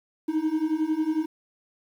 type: beating tone pair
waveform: triangle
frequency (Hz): 307.1 / 318.1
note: D#4 / D#4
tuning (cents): -23 / +38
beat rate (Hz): 11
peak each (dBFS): -25 / -23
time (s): 0.28-1.26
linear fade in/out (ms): 10
effects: 9-bit